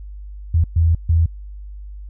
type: tone bursts at uneven times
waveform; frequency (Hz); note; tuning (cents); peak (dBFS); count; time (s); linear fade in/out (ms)
sine; 82.41; E2; 0; -11; 3; 0.54-0.64 / 0.76-0.95 / 1.09-1.26; 5
effects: added 50 Hz sine -31 dBFS peak until 2.09 s